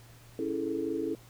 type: chord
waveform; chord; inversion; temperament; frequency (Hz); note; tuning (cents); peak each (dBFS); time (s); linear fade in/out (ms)
sine; A major seventh; first; equal; 277.2 / 329.6 / 415.3 / 440; C#4 / E4 / G#4 / A4; 0 / 0 / 0 / 0; -36 / -33 / -38 / -35; 0.39-1.15; 2
effects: added 117 Hz sine -53 dBFS peak until 1.29 s + pink hiss -57 dBFS RMS until 1.29 s